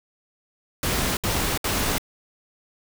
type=noise bursts; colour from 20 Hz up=pink; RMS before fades=-24 dBFS; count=3; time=0.83-1.982 s; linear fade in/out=2 ms; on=340 ms; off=66 ms; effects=none

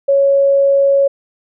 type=tone; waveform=sine; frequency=554.4 Hz; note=C#5; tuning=in tune; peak=-8 dBFS; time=0.08-1.08 s; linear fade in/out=10 ms; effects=none

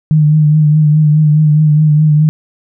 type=tone with vibrato; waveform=sine; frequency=152.3 Hz; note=D#3; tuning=37 cents flat; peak=-5 dBFS; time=0.11-2.29 s; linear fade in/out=0 ms; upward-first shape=triangle; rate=4.8 Hz; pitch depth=43 cents each way; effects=none

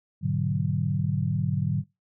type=chord; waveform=sine; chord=G# half-diminished seventh; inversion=none; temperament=equal with one note detuned; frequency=103.83 / 124.19 / 146.83 / 185 Hz; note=G#2 / B2 / D3 / F#3; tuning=0 / +10 / 0 / 0 cents; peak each=-29 / -32 / -26 / -29 dBFS; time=0.21-1.84 s; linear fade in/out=50 ms; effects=noise-tail reverb RT60 0.2 s tail -21 dB re dry

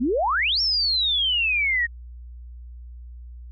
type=exponential two-way sweep; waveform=sine; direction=up then down; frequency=220 to 5540 to 1839 Hz; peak=-19 dBFS; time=0-1.87 s; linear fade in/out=20 ms; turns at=0.61 s; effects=added 60 Hz sine -37 dBFS peak until 3.51 s

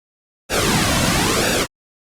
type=noise with flanger; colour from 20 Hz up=pink; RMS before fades=-17 dBFS; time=0.49-1.67 s; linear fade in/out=50 ms; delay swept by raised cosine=0.94 to 2.44 ms; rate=1 Hz; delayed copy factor=-0.7; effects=low-pass 10000 Hz 12 dB/octave + Opus 48 kbps

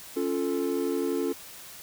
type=chord; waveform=triangle; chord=Db augmented; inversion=none; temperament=equal; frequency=277.2 / 349.2 / 440 Hz; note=Db4 / F4 / A4; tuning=0 / 0 / 0 cents; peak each=-28 dBFS; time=0.16-1.33 s; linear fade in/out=10 ms; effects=white hiss -45 dBFS RMS until 1.82 s

